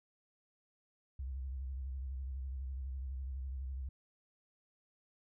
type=tone with vibrato; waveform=sine; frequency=65.9 Hz; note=C2; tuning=13 cents sharp; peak=-38 dBFS; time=1.19-3.89 s; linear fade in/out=5 ms; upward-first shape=square; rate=12 Hz; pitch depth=69 cents each way; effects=none